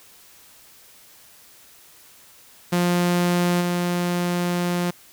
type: tone with level steps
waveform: sawtooth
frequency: 176 Hz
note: F3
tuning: 14 cents sharp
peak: -14 / -17 dBFS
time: 2.72-4.91 s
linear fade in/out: 10 ms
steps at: 3.6 s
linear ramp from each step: 20 ms
effects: white hiss -50 dBFS RMS until 5.12 s